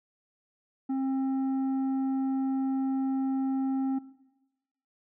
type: tone with tanh clipping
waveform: triangle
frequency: 266.7 Hz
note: C4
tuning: 33 cents sharp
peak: -28 dBFS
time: 0.89-3.99 s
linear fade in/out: 10 ms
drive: 11 dB
effects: noise-tail reverb RT60 1.0 s tail -17 dB re dry